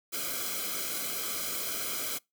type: noise with comb filter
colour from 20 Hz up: white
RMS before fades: -34 dBFS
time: 0.12-2.19 s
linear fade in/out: 20 ms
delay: 1.1 ms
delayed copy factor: -1
effects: noise-tail reverb RT60 0.2 s tail -25 dB re dry